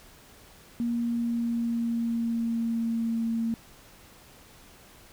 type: tone with pitch glide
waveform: sine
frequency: 235.9 to 228.3 Hz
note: A#3 to A#3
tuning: +21 to -36 cents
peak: -25 dBFS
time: 0.8-3.54 s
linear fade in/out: 0 ms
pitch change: -57 cents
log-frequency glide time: 0.91-3.2 s
effects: pink hiss -53 dBFS RMS until 5.12 s